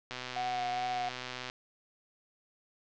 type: click train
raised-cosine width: 0.2 ms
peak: -21 dBFS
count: 176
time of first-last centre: 0.11-1.499 s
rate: 126 Hz
type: tone with vibrato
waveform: triangle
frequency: 735 Hz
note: F#5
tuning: 12 cents flat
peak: -30 dBFS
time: 0.36-1.09 s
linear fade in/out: 5 ms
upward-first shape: sine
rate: 2.5 Hz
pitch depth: 20 cents each way
effects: low-pass 5000 Hz 12 dB/octave